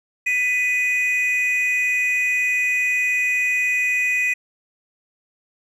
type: tone pair together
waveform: triangle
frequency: 1992.6 / 2489 Hz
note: B6 / D#7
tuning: +15 / 0 cents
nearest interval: major third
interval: 385 cents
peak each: -20 / -17 dBFS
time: 0.26-4.34 s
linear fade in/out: 10 ms
effects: tanh soft clip ceiling -9 dBFS + resampled to 32000 Hz